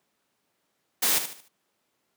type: noise with echo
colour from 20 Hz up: white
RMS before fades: -23 dBFS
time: 1.02-1.19 s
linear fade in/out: 10 ms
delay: 74 ms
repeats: 4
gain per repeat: -9 dB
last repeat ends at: 1.486 s
effects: pink hiss -74 dBFS RMS until 2.16 s + high-pass 200 Hz 12 dB/octave